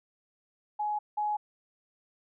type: tone pair in turn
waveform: sine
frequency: 840 / 840 Hz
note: G#5 / G#5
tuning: +19 / +19 cents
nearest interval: unison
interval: 0 cents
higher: neither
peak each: -28 / -27 dBFS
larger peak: second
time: 0.79-0.99 / 1.17-1.37 s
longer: neither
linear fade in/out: 10 ms
effects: none